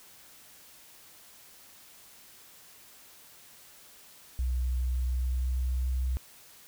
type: tone with pitch glide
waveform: sine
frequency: 62.4 to 63.97 Hz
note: B1 to C2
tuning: +19 to -38 cents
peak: -25 dBFS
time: 4.39-6.17 s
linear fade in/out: 0 ms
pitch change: +43 cents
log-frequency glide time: 4.64-6.04 s
effects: tanh soft clip ceiling -23 dBFS + white hiss -54 dBFS RMS until 6.67 s